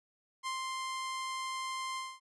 sawtooth tone with ADSR envelope, 1048 Hz, C6, 2 cents sharp, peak -30 dBFS, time 0.43-2.2 s, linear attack 37 ms, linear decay 110 ms, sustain -2 dB, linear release 230 ms, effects resampled to 24000 Hz

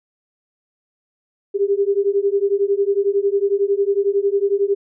sine beating tone pair, 394.3 / 405.3 Hz, G4 / G#4, +10 / -42 cents, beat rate 11 Hz, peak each -18 dBFS, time 1.54-4.75 s, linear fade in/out 20 ms, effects none

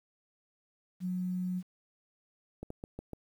sine tone, 182.2 Hz, F#3, 26 cents flat, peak -31 dBFS, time 1-1.63 s, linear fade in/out 50 ms
clicks, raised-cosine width 2 ms, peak -27 dBFS, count 5, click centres 2.63 / 2.704 / 2.839 / 2.99 / 3.133 s
effects 10-bit

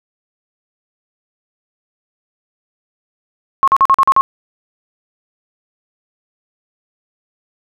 sine tone bursts, 1084 Hz, C#6, 39 cents flat, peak -6 dBFS, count 7, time 3.63-4.21 s, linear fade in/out 0 ms, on 46 ms, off 43 ms, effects none

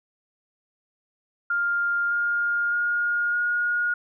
sine tone with pitch steps, 1402 / 1413.4 / 1424.9 / 1436.4 Hz, F6 / F6 / F6 / F6, +6 / +20 / +34 / +48 cents, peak -21 dBFS, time 1.5-3.94 s, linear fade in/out 5 ms, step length 610 ms, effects none

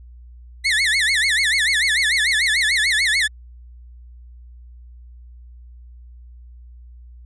30% pulse tone with vibrato, 1940 Hz, B6, 31 cents flat, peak -13 dBFS, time 0.64-3.28 s, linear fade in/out 20 ms, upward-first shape sine, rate 6.8 Hz, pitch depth 230 cents each way, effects added 60 Hz sine -39 dBFS peak until 7.25 s + resampled to 22050 Hz

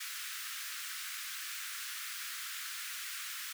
pink high-pass noise, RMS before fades -42 dBFS, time 0-3.53 s, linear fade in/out 10 ms, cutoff 1300 Hz, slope 48 dB/octave, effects none

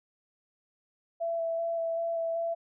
sine tone with vibrato, 666 Hz, E5, 18 cents sharp, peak -28 dBFS, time 1.2-2.55 s, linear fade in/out 20 ms, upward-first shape square, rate 2.6 Hz, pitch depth 11 cents each way, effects none

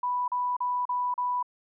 sine tone bursts, 987.8 Hz, B5, in tune, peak -25 dBFS, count 5, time 0.03-1.428 s, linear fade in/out 5 ms, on 250 ms, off 37 ms, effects none

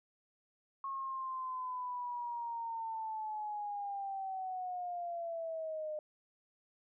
sine linear sweep, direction down, 1091 to 606 Hz, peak -37 dBFS, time 0.84-5.99 s, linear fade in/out 2 ms, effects none

